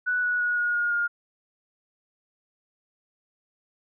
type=tone with pitch steps; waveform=sine; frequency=1480 / 1467.2 / 1454.6 / 1442 / 1429.6 / 1417.3 Hz; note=F#6 / F#6 / F#6 / F#6 / F6 / F6; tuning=0 / -15 / -30 / -45 / +40 / +25 cents; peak=-22 dBFS; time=0.06-1.08 s; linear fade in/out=20 ms; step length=170 ms; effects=none